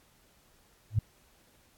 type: tone with exponential growth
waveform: sine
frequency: 106.8 Hz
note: G#2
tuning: 49 cents sharp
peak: -19 dBFS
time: 0.9-0.99 s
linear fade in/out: 5 ms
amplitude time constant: 19 ms
effects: pink hiss -64 dBFS RMS until 1.77 s + AAC 64 kbps